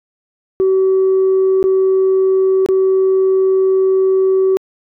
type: tone with dropouts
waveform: sine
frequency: 380.3 Hz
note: F#4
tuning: 48 cents sharp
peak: -8 dBFS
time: 0.6-4.57 s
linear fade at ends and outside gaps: 0 ms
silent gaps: 1.628-1.64 / 2.661-2.688 s
effects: tanh soft clip ceiling -7 dBFS